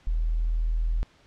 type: tone with tanh clipping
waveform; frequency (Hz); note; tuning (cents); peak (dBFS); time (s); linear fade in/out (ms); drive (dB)
triangle; 40.46; E1; -32; -22; 0.07-1.03; 0; 4
effects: pink hiss -59 dBFS RMS until 1.26 s + low-pass 5000 Hz 12 dB/octave